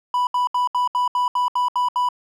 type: tone bursts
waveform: triangle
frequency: 987.8 Hz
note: B5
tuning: in tune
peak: -15 dBFS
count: 10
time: 0.14-2.088 s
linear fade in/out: 2 ms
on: 130 ms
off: 72 ms
effects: none